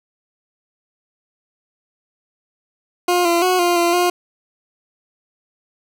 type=tone with pitch steps; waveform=20% pulse; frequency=355 / 341.8 / 366.6 / 349.9 / 343.7 / 355 Hz; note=F4 / F4 / F#4 / F4 / F4 / F4; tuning=+28 / -37 / -16 / +3 / -28 / +28 cents; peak=-9 dBFS; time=3.08-4.1 s; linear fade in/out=5 ms; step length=170 ms; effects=none